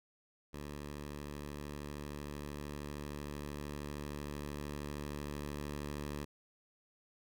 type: tone with level ramp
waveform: 10% pulse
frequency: 73 Hz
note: D2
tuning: 10 cents flat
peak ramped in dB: -35 to -31 dBFS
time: 0.53-6.25 s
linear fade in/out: 10 ms
effects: none